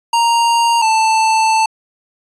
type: tone pair in turn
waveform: square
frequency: 932.3 / 884.6 Hz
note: A#5 / A5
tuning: 0 / +9 cents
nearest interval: minor second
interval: 91 cents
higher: first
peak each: -11 dBFS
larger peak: neither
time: 0.13-0.82 / 0.82-1.66 s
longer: second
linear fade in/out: 5 ms
effects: resampled to 22050 Hz